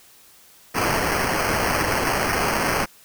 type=noise with sample-and-hold; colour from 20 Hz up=white; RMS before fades=-22 dBFS; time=0.74-2.86 s; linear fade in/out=20 ms; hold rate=3675 Hz; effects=white hiss -51 dBFS RMS until 3.04 s